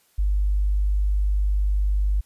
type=tone; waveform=sine; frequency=49.97 Hz; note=G1; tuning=34 cents sharp; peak=-18 dBFS; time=0.18-2.21 s; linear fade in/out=10 ms; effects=white hiss -62 dBFS RMS until 2.25 s + resampled to 32000 Hz